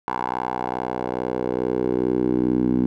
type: tone with band-pass filter sweep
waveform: 10% pulse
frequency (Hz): 62.4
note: B1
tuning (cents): +19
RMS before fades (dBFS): -23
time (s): 0.08-2.86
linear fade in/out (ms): 0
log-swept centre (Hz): 970 to 260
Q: 2.8
effects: none